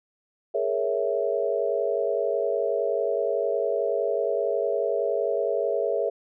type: chord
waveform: sine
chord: A# half-diminished seventh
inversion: third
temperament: equal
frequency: 415.3 / 466.2 / 554.4 / 659.3 Hz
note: G#4 / A#4 / C#5 / E5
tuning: 0 / 0 / 0 / 0 cents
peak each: -28 dBFS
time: 0.54-6.1 s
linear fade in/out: 10 ms
effects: none